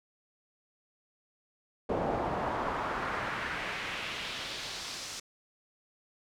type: noise with band-pass filter sweep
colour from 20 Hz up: brown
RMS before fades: -35 dBFS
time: 1.89-5.2 s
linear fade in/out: 5 ms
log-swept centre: 590 to 6100 Hz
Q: 1.5
effects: none